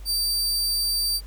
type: tone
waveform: sawtooth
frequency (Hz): 4652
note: D8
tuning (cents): -17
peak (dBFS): -19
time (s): 0.05-1.21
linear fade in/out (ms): 50
effects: added 49 Hz sine -36 dBFS peak until 1.26 s + pink hiss -53 dBFS RMS until 1.26 s